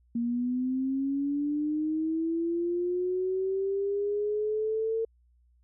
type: linear sweep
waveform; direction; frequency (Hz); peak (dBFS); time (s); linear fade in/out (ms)
sine; up; 233.1 to 452.4; -26; 0.15-5.05; 5
effects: added 60 Hz sine -61 dBFS peak until 5.63 s